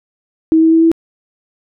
sine tone with pitch steps, 320.8 / 323.4 / 326 / 328.7 Hz, E4 / E4 / E4 / E4, -47 / -33 / -19 / -5 cents, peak -6 dBFS, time 0.52-0.916 s, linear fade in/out 0 ms, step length 99 ms, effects none

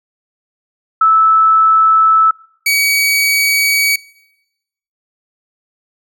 sine / sawtooth tone pair in turn, 1310 / 2264 Hz, E6 / C#7, -11 / +36 cents, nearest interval major sixth, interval 947 cents, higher second, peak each -6 / -7 dBFS, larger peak first, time 1.01-2.31 / 2.66-3.96 s, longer neither, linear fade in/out 5 ms, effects noise-tail reverb RT60 1.0 s tail -25 dB re dry

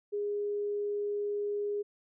sine tone, 411.2 Hz, G#4, 17 cents flat, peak -30 dBFS, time 0.12-1.83 s, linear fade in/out 20 ms, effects none

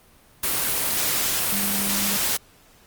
sine tone in noise, 200 Hz, G3, 35 cents sharp, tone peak -29 dBFS, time 1.52-2.17 s, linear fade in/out 5 ms, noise white, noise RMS -23 dBFS, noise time 0.43-2.37 s, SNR -9 dB, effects pink hiss -54 dBFS RMS until 2.86 s + Opus 32 kbps

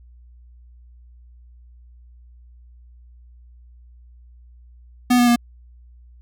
square tone with pitch steps, 246.9 / 242.7 / 238.5 Hz, B3 / B3 / A#3, 0 / -30 / +40 cents, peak -13 dBFS, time 5.1-5.361 s, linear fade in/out 10 ms, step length 87 ms, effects added 60 Hz sine -44 dBFS peak until 6.21 s

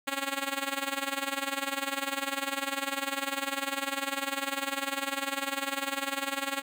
5% pulse tone with tremolo, 275.2 Hz, C#4, 12 cents flat, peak -16 dBFS, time 0.07-6.62 s, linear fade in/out 10 ms, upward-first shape sine, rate 20 Hz, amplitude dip 80%, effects none

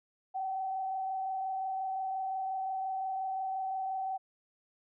sine tone with frequency modulation, 764 Hz, G5, 45 cents flat, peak -32 dBFS, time 0.34-4.18 s, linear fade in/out 20 ms, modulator 25.7 Hz, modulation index 0.52, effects none

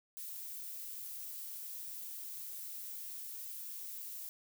violet noise, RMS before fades -45 dBFS, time 0.17-4.29 s, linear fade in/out 0 ms, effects none

